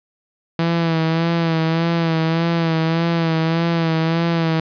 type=tone with vibrato; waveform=sawtooth; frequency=164.81 Hz; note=E3; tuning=in tune; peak=-12 dBFS; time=0.59-4.6 s; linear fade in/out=2 ms; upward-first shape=sine; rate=1.7 Hz; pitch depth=41 cents each way; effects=resampled to 11025 Hz + 9-bit